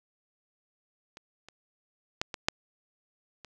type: clicks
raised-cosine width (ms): 0.2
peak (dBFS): -28 / -30 / -11 / -18 / -6 / -28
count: 6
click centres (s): 1.171 / 1.486 / 2.215 / 2.342 / 2.485 / 3.447
effects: none